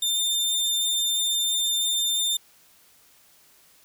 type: tone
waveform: sawtooth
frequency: 3603 Hz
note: A7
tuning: 40 cents sharp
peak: -19 dBFS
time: 0.02-2.37 s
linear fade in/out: 5 ms
effects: white hiss -57 dBFS RMS until 3.84 s